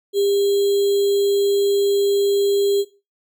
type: tone with sample-and-hold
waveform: sine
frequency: 400.5 Hz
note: G4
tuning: 37 cents sharp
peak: -15 dBFS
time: 0.13-2.85 s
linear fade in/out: 50 ms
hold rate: 3675 Hz
effects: noise-tail reverb RT60 0.3 s tail -17 dB re dry